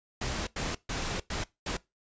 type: noise bursts at uneven times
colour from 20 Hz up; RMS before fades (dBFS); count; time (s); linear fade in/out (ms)
pink; -33; 5; 0.21-0.47 / 0.56-0.75 / 0.89-1.2 / 1.3-1.44 / 1.66-1.77; 5
effects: noise-tail reverb RT60 0.2 s tail -20 dB re dry + resampled to 16000 Hz